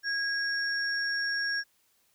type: tone pair together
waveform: sine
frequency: 1642 / 5535 Hz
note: G#6 / F8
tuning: -20 / -16 cents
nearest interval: octave + major sixth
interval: 2104 cents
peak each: -28 / -33 dBFS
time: 0.03-1.64 s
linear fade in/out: 50 ms
effects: tanh soft clip ceiling -20 dBFS + white hiss -69 dBFS RMS until 2.14 s